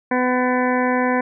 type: harmonic tone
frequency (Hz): 251.3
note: B3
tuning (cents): +30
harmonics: 1 / 2 / 3 / 4 / 6 / 7 / 8 / 9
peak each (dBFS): -20 / -22 / -25 / -24 / -29 / -27 / -31 / -34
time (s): 0.11-1.21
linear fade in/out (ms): 5
effects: none